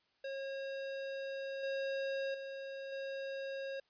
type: tone with level steps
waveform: square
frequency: 543 Hz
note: C#5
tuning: 36 cents flat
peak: -40 / -36 / -43 / -40 dBFS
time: 0.24-3.8 s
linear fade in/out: 5 ms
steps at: 1.63 / 2.34 / 2.92 s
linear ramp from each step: 5 ms
effects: white hiss -75 dBFS RMS until 3.89 s + resampled to 11025 Hz